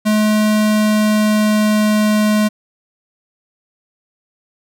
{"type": "tone with pitch glide", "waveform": "square", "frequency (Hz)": [213.4, 212.2], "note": ["G#3", "G#3"], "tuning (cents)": [47, 38], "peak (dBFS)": -12, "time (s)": [0.05, 2.49], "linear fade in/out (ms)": 20, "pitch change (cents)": -9, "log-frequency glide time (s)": [0.52, 2.33], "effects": []}